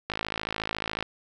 click train, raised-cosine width 0.3 ms, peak -13 dBFS, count 51, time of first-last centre 0.1-1.026 s, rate 54 Hz, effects none

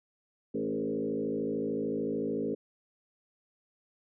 sine tone with frequency modulation, 343.8 Hz, F4, 27 cents flat, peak -29 dBFS, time 0.54-2.55 s, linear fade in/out 10 ms, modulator 53.5 Hz, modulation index 2.7, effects none

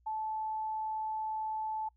sine tone, 871 Hz, A5, 18 cents flat, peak -33 dBFS, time 0.06-1.89 s, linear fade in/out 10 ms, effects noise-tail reverb RT60 0.1 s tail -26 dB re dry + added 60 Hz sine -65 dBFS peak until 1.96 s

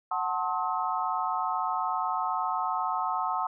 sine chord, F# diminished seventh, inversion none, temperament just, 740 / 888 / 1065.6 / 1278.7 Hz, F#5 / A5 / C6 / Eb6, 0 / +16 / +31 / +47 cents, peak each -32 dBFS, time 0.11-3.47 s, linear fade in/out 5 ms, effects none

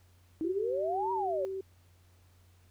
sine exponential two-way sweep, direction up then down, 311.1 to 972 to 532 Hz, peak -30 dBFS, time 0.41-1.45 s, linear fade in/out 0 ms, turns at 1.12 s
sine tone with vibrato, 383.6 Hz, G4, 37 cents flat, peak -34 dBFS, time 0.44-1.61 s, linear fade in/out 5 ms, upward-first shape sine, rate 18 Hz, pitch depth 10 cents each way
effects added 89 Hz sine -60 dBFS peak until 2.7 s + pink hiss -68 dBFS RMS until 2.7 s

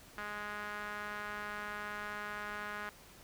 sawtooth tone with band-pass filter, 208 Hz, G#3, 3 cents sharp, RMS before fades -42 dBFS, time 0.18-2.89 s, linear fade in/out 0 ms, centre 1500 Hz, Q 2.5, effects pink hiss -57 dBFS RMS until 3.23 s

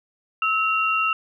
sine tone pair together, 1300 / 2755 Hz, E6 / F7, -24 / -24 cents, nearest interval octave + minor second, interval 1300 cents, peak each -21 / -22 dBFS, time 0.42-1.13 s, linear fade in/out 2 ms, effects none

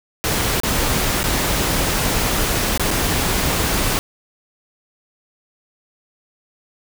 pink noise with dropouts, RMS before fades -19 dBFS, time 0.24-3.99 s, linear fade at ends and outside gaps 0 ms, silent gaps 0.601-0.634 / 1.231-1.24 / 2.776-2.796 / 2.906-2.912 s, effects none

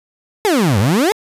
30% pulse exponential two-way sweep, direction down then up, 451.3 to 92.2 to 451.3 Hz, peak -9 dBFS, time 0.45-1.12 s, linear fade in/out 0 ms, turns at 0.79 s, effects resampled to 32000 Hz

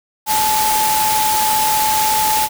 sine tone in noise, 864 Hz, A5, 32 cents flat, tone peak -15 dBFS, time 0.26-2.49 s, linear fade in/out 50 ms, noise white, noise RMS -19 dBFS, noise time 0.26-2.49 s, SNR +1 dB, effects none

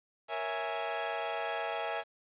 sawtooth chord, A# half-diminished seventh, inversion none, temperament equal, 466.2 / 554.4 / 659.3 / 830.6 Hz, A#4 / C#5 / E5 / G#5, 0 / 0 / 0 / 0 cents, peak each -37 / -38 / -33 / -33 dBFS, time 0.28-2.04 s, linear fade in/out 50 ms, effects resampled to 8000 Hz + 10-bit

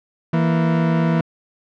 40% pulse tone pair together, 164.81 / 233.1 Hz, E3 / A#3, 0 / 0 cents, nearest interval tritone, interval 600 cents, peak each -15 / -22 dBFS, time 0.33-1.21 s, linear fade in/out 5 ms, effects low-pass 2000 Hz 12 dB/octave

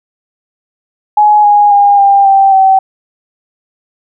sine tone with pitch steps, 840 / 825.1 / 810.4 / 796.1 / 781.9 / 768.1 Hz, G#5 / G#5 / G#5 / G5 / G5 / G5, +19 / -12 / -43 / +27 / -5 / -35 cents, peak -3 dBFS, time 1.17-2.79 s, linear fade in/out 5 ms, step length 270 ms, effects none

